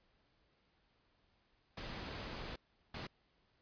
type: noise bursts at uneven times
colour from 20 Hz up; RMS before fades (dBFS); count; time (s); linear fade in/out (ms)
pink; -45; 2; 1.77-2.56 / 2.94-3.07; 5
effects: pink hiss -75 dBFS RMS until 3.61 s + resampled to 11025 Hz